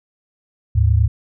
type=tone pair together; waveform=sine; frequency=75.79 / 106.1 Hz; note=D#2 / G#2; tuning=-45 / +38 cents; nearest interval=tritone; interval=583 cents; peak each=-14 dBFS; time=0.75-1.08 s; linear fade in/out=10 ms; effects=none